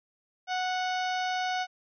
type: harmonic tone with a mistuned harmonic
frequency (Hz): 737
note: F#5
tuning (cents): -7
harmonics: 1 / 2 / 3 / 4 / 5 / 6 / 7 / 8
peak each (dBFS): -29 / -35 / -39 / -41 / -43 / -45 / -46 / -47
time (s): 0.47-1.67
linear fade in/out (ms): 50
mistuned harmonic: 8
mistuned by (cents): +45
effects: none